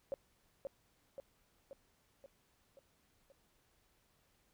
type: tone with echo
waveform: sine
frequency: 548 Hz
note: C#5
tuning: 20 cents flat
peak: -35 dBFS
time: 0.12-0.14 s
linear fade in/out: 0 ms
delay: 530 ms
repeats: 6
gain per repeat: -4 dB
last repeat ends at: 3.32 s
effects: pink hiss -74 dBFS RMS until 4.53 s